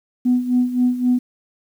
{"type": "tone with tremolo", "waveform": "sine", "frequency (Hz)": 248.4, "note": "B3", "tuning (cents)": 10, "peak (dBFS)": -11, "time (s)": [0.25, 1.19], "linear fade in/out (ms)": 10, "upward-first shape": "sine", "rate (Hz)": 3.8, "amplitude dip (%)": 75, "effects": ["tanh soft clip ceiling -8 dBFS", "8-bit"]}